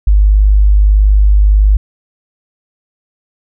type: tone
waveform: sine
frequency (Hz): 50.8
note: G#1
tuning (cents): -38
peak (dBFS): -4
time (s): 0.07-1.77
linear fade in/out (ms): 5
effects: none